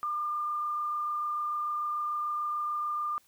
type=tone with frequency modulation; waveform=sine; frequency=1200 Hz; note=D6; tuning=37 cents sharp; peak=-29 dBFS; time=0.03-3.18 s; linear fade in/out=0 ms; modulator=26.8 Hz; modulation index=0.47; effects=white hiss -65 dBFS RMS until 3.27 s